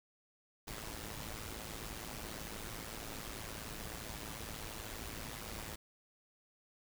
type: noise with amplitude modulation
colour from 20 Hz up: pink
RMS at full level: -42 dBFS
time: 0.67-5.76 s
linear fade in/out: 10 ms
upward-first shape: sine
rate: 109 Hz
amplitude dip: 70%
effects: none